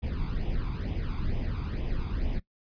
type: noise with flanger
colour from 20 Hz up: brown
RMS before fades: -30 dBFS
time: 0.02-2.4 s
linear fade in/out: 20 ms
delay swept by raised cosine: 0.34 to 0.87 ms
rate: 2.2 Hz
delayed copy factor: +0.75
effects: noise-tail reverb RT60 0.1 s tail -19 dB re dry + resampled to 11025 Hz